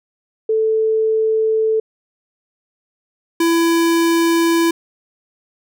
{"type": "tone pair in turn", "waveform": ["sine", "square"], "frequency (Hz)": [440, 334], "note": ["A4", "E4"], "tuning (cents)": [0, 23], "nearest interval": "perfect fourth", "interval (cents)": 477, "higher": "first", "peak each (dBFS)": -13, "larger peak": "neither", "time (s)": [[0.49, 1.8], [3.4, 4.71]], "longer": "neither", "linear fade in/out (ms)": 5, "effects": []}